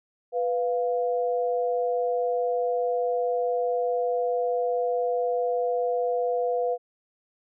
sine tone pair together, 494.3 / 699 Hz, B4 / F5, +1 / +1 cents, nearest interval tritone, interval 600 cents, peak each -24 / -28 dBFS, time 0.32-6.78 s, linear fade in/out 50 ms, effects none

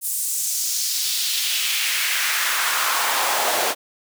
pink noise with high-pass filter sweep, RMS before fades -22 dBFS, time 0.01-3.75 s, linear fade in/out 50 ms, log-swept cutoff 9700 to 560 Hz, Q 1.7, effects none

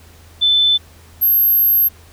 sine tone pair in turn, 3520 / 12544 Hz, A7 / G9, 0 / 0 cents, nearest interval octave + minor seventh, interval 2200 cents, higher second, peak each -10 dBFS, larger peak neither, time 0.41-0.78 / 1.21-1.89 s, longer second, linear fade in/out 20 ms, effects added 82 Hz sine -43 dBFS peak until 2.12 s + pink hiss -47 dBFS RMS until 2.12 s

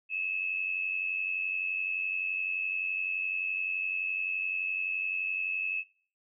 sine tone with amplitude modulation, 2593 Hz, E7, 29 cents flat, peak -27 dBFS, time 0.09-5.84 s, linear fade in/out 50 ms, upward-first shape sine, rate 91.7 Hz, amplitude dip 65%, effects noise-tail reverb RT60 0.5 s tail -19 dB re dry

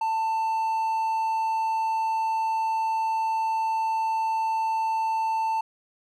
triangle tone, 890 Hz, A5, 20 cents sharp, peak -21 dBFS, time 0.01-5.61 s, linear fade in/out 5 ms, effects none

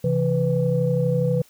sine tone cluster, 134.2 / 166.4 / 496.5 Hz, C3 / E3 / B4, +44 / +17 / +9 cents, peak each -22 dBFS, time 0.04-1.42 s, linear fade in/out 5 ms, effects tanh soft clip ceiling -8 dBFS + white hiss -55 dBFS RMS until 1.49 s

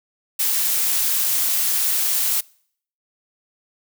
blue noise, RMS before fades -20 dBFS, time 0.39-2.41 s, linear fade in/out 10 ms, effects noise-tail reverb RT60 0.6 s tail -25 dB re dry

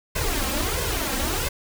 pink noise with flanger, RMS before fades -25 dBFS, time 0.15-1.49 s, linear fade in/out 10 ms, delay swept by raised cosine 1.9 to 3.8 ms, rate 1.5 Hz, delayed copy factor +0.8, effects none

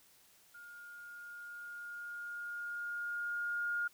sine tone with level ramp, 1421 Hz, F6, 30 cents sharp, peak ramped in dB -50 to -32 dBFS, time 0.54-3.88 s, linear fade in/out 10 ms, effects white hiss -65 dBFS RMS until 3.93 s

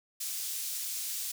pink high-pass noise, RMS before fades -36 dBFS, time 0.2-1.32 s, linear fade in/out 10 ms, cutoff 5600 Hz, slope 12 dB/octave, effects none

